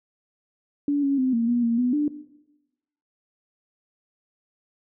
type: tone with pitch steps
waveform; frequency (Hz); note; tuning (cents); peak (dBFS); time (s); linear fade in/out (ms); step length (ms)
sine; 287.3 / 277.6 / 258.7 / 231 / 240.5 / 232.2 / 247.6 / 295.7; D4 / C#4 / C4 / A#3 / B3 / A#3 / B3 / D4; -38 / +3 / -19 / -16 / -46 / -7 / +5 / +12; -19; 0.88-2.08; 2; 150
effects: noise-tail reverb RT60 1.0 s tail -17 dB re dry